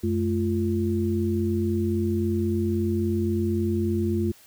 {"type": "tone cluster", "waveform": "sine", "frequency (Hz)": [92.7, 216.4, 346], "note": ["F#2", "A3", "F4"], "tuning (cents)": [4, -29, -16], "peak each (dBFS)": -26, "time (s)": [0.03, 4.32], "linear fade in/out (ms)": 10, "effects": ["white hiss -53 dBFS RMS until 4.46 s"]}